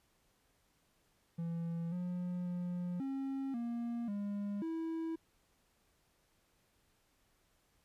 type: tone with pitch steps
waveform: triangle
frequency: 167.8 / 178.5 / 177.3 / 270.5 / 235.6 / 203.2 / 326.1 Hz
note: E3 / F3 / F3 / C#4 / A#3 / G#3 / E4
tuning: +31 / +38 / +26 / -42 / +19 / -38 / -19 cents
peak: -34 dBFS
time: 1.38-5.16 s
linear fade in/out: 10 ms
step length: 540 ms
effects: pink hiss -74 dBFS RMS until 7.84 s + resampled to 32000 Hz